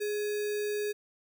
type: tone with sample-and-hold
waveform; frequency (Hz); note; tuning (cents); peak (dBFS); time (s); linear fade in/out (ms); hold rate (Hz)
sine; 416.8; G#4; +6; -29; 0-0.93; 20; 2100
effects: none